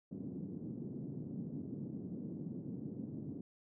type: band-pass noise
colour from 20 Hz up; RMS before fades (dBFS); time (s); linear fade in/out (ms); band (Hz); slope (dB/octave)
white; -44; 0.11-3.41; 5; 130 to 280; 24
effects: none